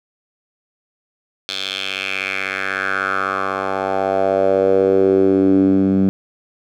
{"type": "tone with band-pass filter sweep", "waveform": "10% pulse", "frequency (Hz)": 96.2, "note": "G2", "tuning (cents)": -32, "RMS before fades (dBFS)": -17, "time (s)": [1.49, 6.09], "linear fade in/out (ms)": 0, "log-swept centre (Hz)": [3800, 210], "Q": 3.7, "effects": []}